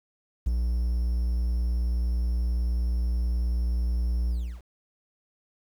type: tone with ADSR envelope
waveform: triangle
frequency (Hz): 59.4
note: A#1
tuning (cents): +33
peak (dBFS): -17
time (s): 0.46-4.62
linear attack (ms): 12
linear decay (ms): 16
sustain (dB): -4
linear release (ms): 320
effects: 9-bit